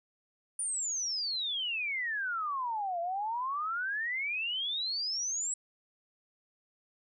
sine exponential two-way sweep, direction down then up, 9560 to 671 to 7890 Hz, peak -31 dBFS, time 0.59-5.54 s, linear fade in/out 2 ms, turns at 3 s, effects none

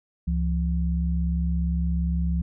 sine tone pair together, 68.73 / 171.5 Hz, C#2 / F3, -14 / -31 cents, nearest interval octave + major third, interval 1583 cents, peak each -23 / -26 dBFS, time 0.27-2.42 s, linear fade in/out 10 ms, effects none

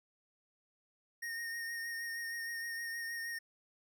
square tone with vibrato, 1849 Hz, A#6, 15 cents flat, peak -39 dBFS, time 1.22-3.39 s, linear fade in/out 10 ms, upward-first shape sine, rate 6.4 Hz, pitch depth 22 cents each way, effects none

